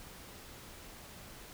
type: silence
effects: pink hiss -51 dBFS RMS until 1.53 s